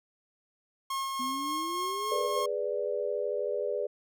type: tone with tremolo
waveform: 45% pulse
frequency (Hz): 1079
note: C#6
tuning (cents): -47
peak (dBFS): -30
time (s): 0.9-2.46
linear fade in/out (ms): 5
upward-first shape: sine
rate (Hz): 3.5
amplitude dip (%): 25
type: exponential sweep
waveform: sine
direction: up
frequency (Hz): 246.9 to 523.3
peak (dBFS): -36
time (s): 1.19-2.41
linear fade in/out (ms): 10
type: chord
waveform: sine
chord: G# diminished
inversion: none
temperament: equal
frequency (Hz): 415.3 / 493.9 / 587.3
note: G#4 / B4 / D5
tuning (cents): 0 / 0 / 0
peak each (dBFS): -33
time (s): 2.11-3.87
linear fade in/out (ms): 10
effects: none